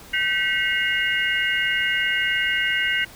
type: tone cluster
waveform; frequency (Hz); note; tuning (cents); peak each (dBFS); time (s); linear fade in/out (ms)
sine; 1535 / 1946 / 2163 / 2839; G6 / B6 / C#7 / F7; -37 / -26 / -43 / +28; -25; 0.13-3.05; 10
effects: pink hiss -44 dBFS RMS until 3.15 s